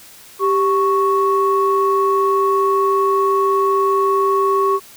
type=tone pair together; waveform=sine; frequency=392 / 1108.7 Hz; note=G4 / C#6; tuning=0 / 0 cents; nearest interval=octave + tritone; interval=1800 cents; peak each=-15 dBFS; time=0.39-4.8 s; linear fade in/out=50 ms; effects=tanh soft clip ceiling -5 dBFS + white hiss -42 dBFS RMS until 4.96 s